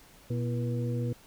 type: harmonic tone with a mistuned harmonic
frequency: 120.8 Hz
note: B2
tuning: 38 cents flat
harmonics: 1 / 2 / 3 / 4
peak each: -29 / -36 / -41 / -38 dBFS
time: 0.3-1.13 s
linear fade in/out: 5 ms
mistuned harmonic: 3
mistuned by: -130 cents
effects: pink hiss -56 dBFS RMS until 1.26 s